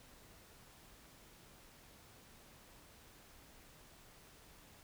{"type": "silence", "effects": ["pink hiss -61 dBFS RMS until 4.83 s"]}